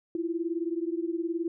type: beating tone pair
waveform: sine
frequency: 329.6 / 348.6 Hz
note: E4 / F4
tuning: 0 / -3 cents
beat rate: 19 Hz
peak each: -30 / -32 dBFS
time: 0.15-1.48 s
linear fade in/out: 2 ms
effects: none